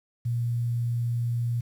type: tone with quantisation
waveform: sine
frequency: 118.8 Hz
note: A#2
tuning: 33 cents sharp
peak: -24 dBFS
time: 0.25-1.61 s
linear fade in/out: 10 ms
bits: 9
effects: none